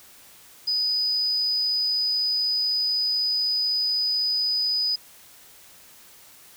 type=tone; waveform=sine; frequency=4978 Hz; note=D#8; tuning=in tune; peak=-21 dBFS; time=0.67-4.96 s; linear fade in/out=10 ms; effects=white hiss -50 dBFS RMS until 6.56 s